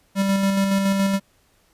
square tone with tremolo, 195.7 Hz, G3, 3 cents flat, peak -17 dBFS, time 0.15-1.2 s, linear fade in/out 50 ms, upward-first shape square, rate 7.1 Hz, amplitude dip 30%, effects pink hiss -61 dBFS RMS until 1.73 s + resampled to 32000 Hz

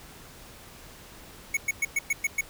square tone bursts, 2217 Hz, C#7, in tune, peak -23 dBFS, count 7, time 1.54-2.41 s, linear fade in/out 5 ms, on 30 ms, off 110 ms, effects pink hiss -48 dBFS RMS until 2.49 s

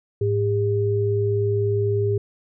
sine tone pair together, 106.4 / 402.9 Hz, G#2 / G4, +42 / +48 cents, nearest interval octave + major seventh, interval 2306 cents, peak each -21 dBFS, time 0.21-2.18 s, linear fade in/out 5 ms, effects none

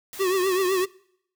white noise, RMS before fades -39 dBFS, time 0.13-0.85 s, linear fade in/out 0 ms
square tone with vibrato, 374.2 Hz, F#4, 20 cents sharp, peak -21 dBFS, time 0.19-0.86 s, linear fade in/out 20 ms, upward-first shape triangle, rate 7.9 Hz, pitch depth 94 cents each way
effects noise-tail reverb RT60 0.7 s tail -23 dB re dry

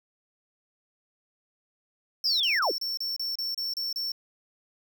sine linear sweep, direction down, 5274 to 246.9 Hz, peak -23 dBFS, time 2.24-2.72 s, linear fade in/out 20 ms
square tone bursts, 5430 Hz, F8, 50 cents flat, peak -29 dBFS, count 10, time 2.24-4.119 s, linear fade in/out 2 ms, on 160 ms, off 31 ms
effects none

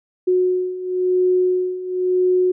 sine beating tone pair, 365.1 / 366.07 Hz, F#4 / F#4, -23 / -18 cents, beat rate 0.97 Hz, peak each -21 / -17 dBFS, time 0.27-2.52 s, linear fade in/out 10 ms, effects none

